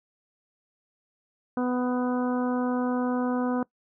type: harmonic tone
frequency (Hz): 249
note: B3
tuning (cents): +14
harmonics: 1 / 2 / 3 / 4 / 5 / 6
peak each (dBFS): -25 / -31 / -35 / -37 / -39 / -41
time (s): 1.57-3.63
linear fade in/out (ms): 2
effects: noise-tail reverb RT60 0.1 s tail -22 dB re dry